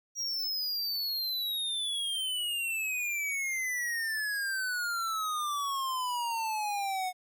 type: exponential sweep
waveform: square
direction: down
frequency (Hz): 5720 to 728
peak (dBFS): -31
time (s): 0.15-7.13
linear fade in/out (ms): 50
effects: 12-bit